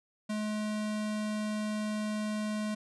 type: tone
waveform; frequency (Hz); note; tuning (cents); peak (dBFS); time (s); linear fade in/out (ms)
square; 212.7; G#3; +42; -32; 0.29-2.75; 10
effects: resampled to 24000 Hz